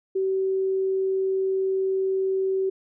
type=tone; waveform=sine; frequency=382.3 Hz; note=G4; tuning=43 cents flat; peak=-21 dBFS; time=0.15-2.7 s; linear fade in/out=10 ms; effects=none